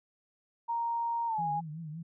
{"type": "tone with pitch glide", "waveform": "sine", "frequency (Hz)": [932.3, 825.8], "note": ["A#5", "G#5"], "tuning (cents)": [0, -10], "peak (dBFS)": -29, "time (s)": [0.68, 1.61], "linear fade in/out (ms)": 20, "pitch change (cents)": -210, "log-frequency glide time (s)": [1.27, 1.42]}
{"type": "tone with vibrato", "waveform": "sine", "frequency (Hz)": 158.6, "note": "D#3", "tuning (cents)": 33, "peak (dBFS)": -38, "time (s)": [1.38, 2.03], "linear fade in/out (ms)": 10, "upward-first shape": "triangle", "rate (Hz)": 5.3, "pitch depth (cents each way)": 120}
{"effects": []}